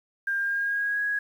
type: tone with pitch glide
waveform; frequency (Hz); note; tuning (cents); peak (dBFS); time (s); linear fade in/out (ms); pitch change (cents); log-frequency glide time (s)
sine; 1600 to 1660.3; G6 to G#6; +35 to -1; -24; 0.27-1.19; 5; +64; 0.39-1.02
effects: 9-bit